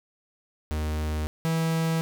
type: tone pair in turn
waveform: 45% pulse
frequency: 76.9 / 162.95 Hz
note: D#2 / E3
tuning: -20 / -20 cents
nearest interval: octave + minor second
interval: 1300 cents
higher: second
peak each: -26 / -23 dBFS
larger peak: second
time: 0.71-1.27 / 1.45-2.01 s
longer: neither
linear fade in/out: 0 ms
effects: none